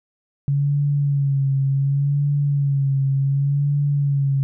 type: tone with vibrato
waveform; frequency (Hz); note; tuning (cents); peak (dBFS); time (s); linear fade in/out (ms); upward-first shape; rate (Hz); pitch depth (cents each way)
sine; 140; C#3; +18; -16; 0.48-4.43; 0; sine; 0.68; 47
effects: none